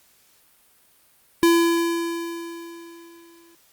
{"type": "tone with exponential decay", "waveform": "square", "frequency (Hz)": 337.2, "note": "E4", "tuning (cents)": 39, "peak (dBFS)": -13, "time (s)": [1.43, 3.55], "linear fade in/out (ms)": 0, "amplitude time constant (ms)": 460, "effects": ["white hiss -58 dBFS RMS until 3.72 s", "Opus 48 kbps"]}